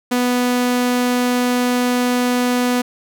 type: tone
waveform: sawtooth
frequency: 246.9 Hz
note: B3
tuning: in tune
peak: -11 dBFS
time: 0.11-2.82 s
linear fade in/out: 10 ms
effects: none